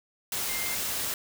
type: tone in noise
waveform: sine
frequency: 2100 Hz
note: C7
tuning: 6 cents sharp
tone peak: -36 dBFS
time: 0.49-0.75 s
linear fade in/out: 2 ms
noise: white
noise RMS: -31 dBFS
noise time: 0.32-1.14 s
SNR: -8 dB
effects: none